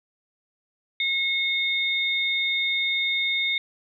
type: tone pair together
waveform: sine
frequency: 2170 / 3649 Hz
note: C#7 / A#7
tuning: -37 / -38 cents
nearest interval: major sixth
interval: 899 cents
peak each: -24 / -25 dBFS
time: 1-3.58 s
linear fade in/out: 2 ms
effects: none